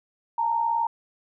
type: tone pair together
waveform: sine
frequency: 864 / 923.7 Hz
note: A5 / A#5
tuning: -32 / -16 cents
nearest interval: minor second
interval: 116 cents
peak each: -29 / -22 dBFS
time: 0.38-0.87 s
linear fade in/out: 5 ms
effects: none